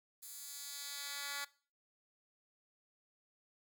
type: tone with high-pass filter sweep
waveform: 10% pulse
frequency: 284 Hz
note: C#4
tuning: 42 cents sharp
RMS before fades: -45 dBFS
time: 0.22-1.45 s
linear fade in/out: 10 ms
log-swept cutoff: 9600 to 1700 Hz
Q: 0.78
effects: noise-tail reverb RT60 0.4 s tail -21 dB re dry